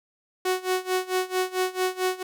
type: tone with tremolo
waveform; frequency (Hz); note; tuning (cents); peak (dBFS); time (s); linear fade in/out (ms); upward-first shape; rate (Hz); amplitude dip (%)
sawtooth; 370; F#4; 0; -17; 0.45-2.23; 5; sine; 4.5; 90
effects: none